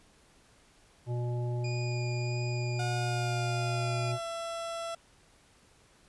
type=harmonic tone; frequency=121.3 Hz; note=B2; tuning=31 cents flat; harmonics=1 / 3 / 5 / 7; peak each=-30 / -40 / -44 / -47 dBFS; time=1.06-4.19 s; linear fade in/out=50 ms
type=tone with vibrato; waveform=25% pulse; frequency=2443 Hz; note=D#7; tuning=32 cents flat; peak=-37 dBFS; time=1.64-4.12 s; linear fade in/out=5 ms; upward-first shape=sine; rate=1.6 Hz; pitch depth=11 cents each way
type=tone with pitch glide; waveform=30% pulse; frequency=722 to 669.8 Hz; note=F#5 to E5; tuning=-43 to +27 cents; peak=-32 dBFS; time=2.79-4.95 s; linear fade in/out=5 ms; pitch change=-130 cents; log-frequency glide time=2.95-4.26 s
effects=pink hiss -62 dBFS RMS until 6.08 s + resampled to 24000 Hz